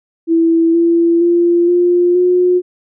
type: tone with pitch steps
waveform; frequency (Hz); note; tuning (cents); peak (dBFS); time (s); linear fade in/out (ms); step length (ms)
sine; 330.4 / 337.5 / 344.8 / 352.3 / 359.9; E4 / E4 / F4 / F4 / F#4; +4 / +41 / -22 / +15 / -48; -8; 0.27-2.62; 50; 470
effects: none